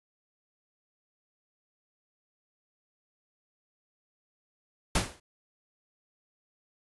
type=noise with exponential decay; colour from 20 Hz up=pink; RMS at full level=-22 dBFS; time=4.95-5.2 s; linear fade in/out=5 ms; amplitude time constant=54 ms; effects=resampled to 24000 Hz